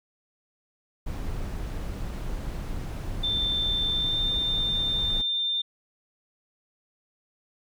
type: noise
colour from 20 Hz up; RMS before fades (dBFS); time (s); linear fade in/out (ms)
brown; -32; 1.06-5.22; 10
type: tone with pitch glide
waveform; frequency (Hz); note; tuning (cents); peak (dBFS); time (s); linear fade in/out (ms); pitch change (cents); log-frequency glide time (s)
sine; 3560 to 3595; A7 to A7; +20 to +36; -24; 3.23-5.62; 10; +16; 3.93-4.22
effects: none